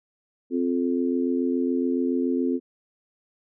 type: harmonic tone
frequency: 87.1 Hz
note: F2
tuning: 4 cents flat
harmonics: 3 / 4 / 5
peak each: -23 / -27 / -30 dBFS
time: 0.5-2.6 s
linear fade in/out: 50 ms
effects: none